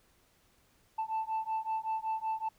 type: beating tone pair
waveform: sine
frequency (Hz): 880 / 885.3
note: A5 / A5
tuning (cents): 0 / +10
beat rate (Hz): 5.3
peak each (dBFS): -33 / -33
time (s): 0.98-2.49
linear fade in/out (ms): 10
effects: tanh soft clip ceiling -28 dBFS + pink hiss -68 dBFS RMS until 2.58 s

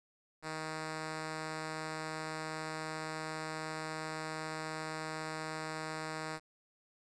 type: tone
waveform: 5% pulse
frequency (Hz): 157.3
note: D#3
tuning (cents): +19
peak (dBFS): -27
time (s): 0.42-6.4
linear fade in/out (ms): 50
effects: resampled to 22050 Hz + 10-bit

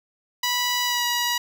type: tone with pitch glide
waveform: 10% pulse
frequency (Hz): 981 to 965.3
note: B5 to B5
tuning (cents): -12 to -40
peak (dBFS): -13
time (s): 0.43-1.38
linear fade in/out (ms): 5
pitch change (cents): -28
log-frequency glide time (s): 0.85-1.04
effects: none

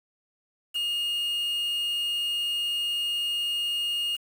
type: tone with quantisation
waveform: triangle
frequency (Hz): 2848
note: F7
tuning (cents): +33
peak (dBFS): -24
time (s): 0.74-4.17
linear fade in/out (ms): 20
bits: 7
effects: none

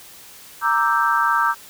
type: chord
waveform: sine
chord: E half-diminished seventh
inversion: second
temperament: equal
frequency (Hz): 932.3 / 1174.7 / 1318.5 / 1568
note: Bb5 / D6 / E6 / G6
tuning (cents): 0 / 0 / 0 / 0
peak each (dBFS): -21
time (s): 0.61-1.55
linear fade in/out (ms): 50
effects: white hiss -43 dBFS RMS until 1.69 s

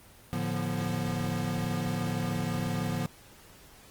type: tone cluster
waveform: square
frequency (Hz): 110.1 / 147.5 / 173.6 / 241.5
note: A2 / D3 / F3 / B3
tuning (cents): +2 / +8 / -10 / -39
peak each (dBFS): -36 / -36 / -34 / -36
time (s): 0.33-3.06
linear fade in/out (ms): 0
effects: pink hiss -54 dBFS RMS until 3.9 s + Opus 24 kbps

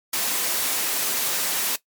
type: high-pass noise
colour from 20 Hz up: white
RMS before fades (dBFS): -24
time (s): 0.13-1.76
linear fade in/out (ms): 5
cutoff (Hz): 220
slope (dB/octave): 12
effects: noise-tail reverb RT60 0.1 s tail -17 dB re dry + MP3 96 kbps

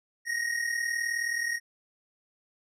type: tone pair together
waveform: square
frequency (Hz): 1864.7 / 1903.9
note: A#6 / A#6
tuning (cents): 0 / +36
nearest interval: unison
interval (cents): 36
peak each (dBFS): -30 / -34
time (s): 0.25-1.6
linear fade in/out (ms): 50
effects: low-pass 11000 Hz 12 dB/octave

